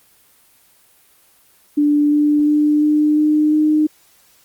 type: tone with pitch steps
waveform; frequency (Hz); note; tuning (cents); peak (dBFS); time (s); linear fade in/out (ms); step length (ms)
sine; 293.7 / 296.1 / 298.5 / 300.9 / 303.4 / 305.8; D4 / D4 / D4 / D4 / D#4 / D#4; 0 / +14 / +28 / +42 / -44 / -30; -11; 1.77-3.87; 10; 350
effects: white hiss -53 dBFS RMS until 4.44 s + Opus 24 kbps